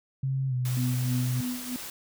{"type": "tone with pitch glide", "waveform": "sine", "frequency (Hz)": [133.9, 125.66], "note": ["C3", "B2"], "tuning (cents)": [40, 30], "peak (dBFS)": -25, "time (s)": [0.23, 1.41], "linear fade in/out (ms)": 5, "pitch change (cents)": -110, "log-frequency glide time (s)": [0.48, 0.54]}
{"type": "noise", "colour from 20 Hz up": "white", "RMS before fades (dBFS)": -39, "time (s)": [0.65, 1.9], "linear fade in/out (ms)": 2}
{"type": "tone with tremolo", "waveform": "sine", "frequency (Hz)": 248.9, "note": "B3", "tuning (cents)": 14, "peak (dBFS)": -28, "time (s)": [0.77, 1.76], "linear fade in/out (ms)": 0, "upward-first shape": "sine", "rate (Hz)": 3.2, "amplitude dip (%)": 80}
{"effects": []}